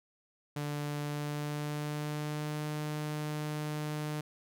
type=tone with pitch glide; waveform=sawtooth; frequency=146.83 to 151.05 Hz; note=D3 to D3; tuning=0 to +49 cents; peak=-30 dBFS; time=0.56-4.21 s; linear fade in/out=5 ms; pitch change=+49 cents; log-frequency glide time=1.01-2.66 s; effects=none